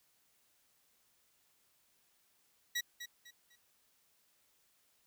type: tone with echo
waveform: 20% pulse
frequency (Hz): 1927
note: B6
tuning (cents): -43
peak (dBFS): -28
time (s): 2.75-2.81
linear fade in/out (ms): 10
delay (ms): 250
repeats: 3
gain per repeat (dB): -10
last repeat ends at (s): 3.56
effects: white hiss -73 dBFS RMS until 5.06 s